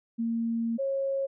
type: tone pair in turn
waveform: sine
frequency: 230 / 544.8 Hz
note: A#3 / C#5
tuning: -23 / -30 cents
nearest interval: octave + minor third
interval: 1493 cents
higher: second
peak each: -26 dBFS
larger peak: neither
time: 0.18-0.78 / 0.78-1.27 s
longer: first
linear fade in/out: 20 ms
effects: none